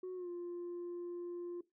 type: tone with pitch glide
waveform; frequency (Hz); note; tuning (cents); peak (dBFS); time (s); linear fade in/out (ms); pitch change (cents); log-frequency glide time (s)
sine; 368.3 to 349.6; F#4 to F4; -8 to +2; -38; 0.03-1.61; 5; -90; 0.15-0.29
effects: noise-tail reverb RT60 0.2 s tail -19 dB re dry + tanh soft clip ceiling -39 dBFS